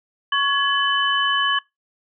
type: tone cluster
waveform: sine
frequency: 1113 / 1688 / 3013 Hz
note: C#6 / G#6 / F#7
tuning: +7 / +28 / +31 cents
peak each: -21 dBFS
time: 0.32-1.59 s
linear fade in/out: 5 ms
effects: noise-tail reverb RT60 0.2 s tail -24 dB re dry